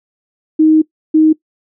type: tone bursts at uneven times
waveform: sine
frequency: 313.2 Hz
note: D#4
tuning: 11 cents sharp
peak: -5 dBFS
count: 2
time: 0.59-0.82 / 1.14-1.33 s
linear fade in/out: 10 ms
effects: noise-tail reverb RT60 0.1 s tail -20 dB re dry